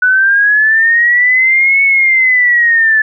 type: linear two-way sweep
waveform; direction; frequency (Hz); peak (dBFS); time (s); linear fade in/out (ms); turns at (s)
sine; up then down; 1480 to 2217 to 1732; -6; 0.02-3.02; 5; 1.83
effects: none